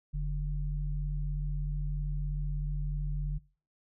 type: tone pair together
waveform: sine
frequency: 43.65 / 146.83 Hz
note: F1 / D3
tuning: 0 / 0 cents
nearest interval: octave + major sixth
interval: 2100 cents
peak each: -31 / -35 dBFS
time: 0.13-3.39 s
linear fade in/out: 20 ms
effects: noise-tail reverb RT60 0.4 s tail -22 dB re dry